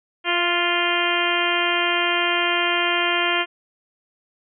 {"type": "harmonic tone with a mistuned harmonic", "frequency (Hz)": 349.2, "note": "F4", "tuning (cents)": 0, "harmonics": [1, 2, 3, 4, 5, 6, 7, 8, 9], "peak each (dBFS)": [-27, -27, -27, -27, -27, -27, -27, -27, -27], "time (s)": [0.24, 3.46], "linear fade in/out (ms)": 50, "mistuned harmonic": 2, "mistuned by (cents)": -19, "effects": []}